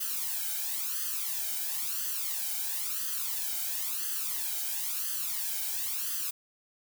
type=noise with flanger; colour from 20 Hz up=blue; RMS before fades=-33 dBFS; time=0-6.31 s; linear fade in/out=10 ms; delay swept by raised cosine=0.64 to 1.33 ms; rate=0.98 Hz; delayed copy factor=+0.8; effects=none